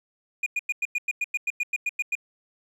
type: tone bursts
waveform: triangle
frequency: 2442 Hz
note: D#7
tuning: 33 cents flat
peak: -21 dBFS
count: 14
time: 0.43-2.153 s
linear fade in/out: 5 ms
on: 33 ms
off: 97 ms
effects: none